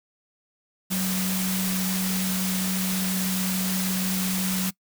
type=tone in noise; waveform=sine; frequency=187.2 Hz; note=F#3; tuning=20 cents sharp; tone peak=-25 dBFS; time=0.9-4.71 s; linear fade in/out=20 ms; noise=white; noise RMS=-29 dBFS; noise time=0.9-4.71 s; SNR=+1 dB; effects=noise-tail reverb RT60 0.1 s tail -23 dB re dry